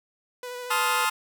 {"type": "tone with vibrato", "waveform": "sawtooth", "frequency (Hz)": 493.9, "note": "B4", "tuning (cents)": 0, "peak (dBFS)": -30, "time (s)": [0.43, 1.05], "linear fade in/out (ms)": 2, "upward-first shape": "sine", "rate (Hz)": 13, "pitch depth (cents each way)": 17}
{"type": "chord", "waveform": "sawtooth", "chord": "F dominant seventh", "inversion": "first", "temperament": "just", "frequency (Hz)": [873.1, 1047.7, 1257.2, 1396.9], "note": ["A5", "C6", "Eb6", "F6"], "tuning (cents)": [-14, 2, 18, 0], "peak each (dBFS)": -24, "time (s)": [0.7, 1.1], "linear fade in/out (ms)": 10}
{"effects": []}